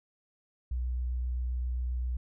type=tone with vibrato; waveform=sine; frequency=61.74 Hz; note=B1; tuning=in tune; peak=-29 dBFS; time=0.71-2.17 s; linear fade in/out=5 ms; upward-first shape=sine; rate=7.6 Hz; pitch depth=10 cents each way; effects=none